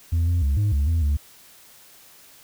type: tone with pitch steps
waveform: sine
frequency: 83.5 / 86.8 / 69.5 / 103.5 / 71 / 82.5 / 72.5 Hz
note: E2 / F2 / C#2 / G#2 / C#2 / E2 / D2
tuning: +23 / -10 / +5 / -5 / +42 / +2 / -22 cents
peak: -15 dBFS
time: 0.12-1.17 s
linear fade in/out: 10 ms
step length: 150 ms
effects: tanh soft clip ceiling -17 dBFS + white hiss -50 dBFS RMS until 2.43 s